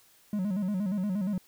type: tone with vibrato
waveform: triangle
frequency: 195.9 Hz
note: G3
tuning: 1 cent flat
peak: -25 dBFS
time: 0.33-1.38 s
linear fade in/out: 2 ms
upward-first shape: square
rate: 8.5 Hz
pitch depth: 110 cents each way
effects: white hiss -61 dBFS RMS until 1.47 s